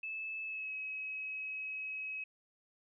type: tone with pitch glide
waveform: sine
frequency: 2614 to 2556 Hz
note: E7 to D#7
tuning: -15 to +46 cents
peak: -38 dBFS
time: 0.03-2.24 s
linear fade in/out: 5 ms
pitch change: -39 cents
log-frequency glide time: 0.44-0.74 s
effects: none